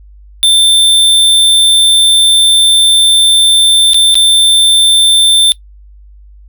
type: tone with dropouts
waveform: square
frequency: 3560 Hz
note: A7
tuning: 20 cents sharp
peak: -5 dBFS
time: 0.43-5.52 s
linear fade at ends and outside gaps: 0 ms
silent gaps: 3.934-3.944 / 4.144-4.154 s
effects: noise-tail reverb RT60 0.1 s tail -20 dB re dry + added 50 Hz sine -34 dBFS peak until 6.48 s